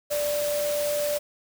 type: tone in noise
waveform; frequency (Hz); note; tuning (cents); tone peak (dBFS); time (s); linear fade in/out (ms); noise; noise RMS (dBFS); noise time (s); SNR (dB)
sine; 587.3; D5; 0; -24; 0.1-1.19; 20; white; -33; 0.1-1.19; +6
effects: none